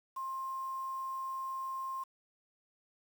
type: tone with quantisation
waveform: sine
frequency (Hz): 1059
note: C6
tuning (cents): +21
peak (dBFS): -36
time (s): 0.16-2.04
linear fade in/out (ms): 10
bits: 9
effects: none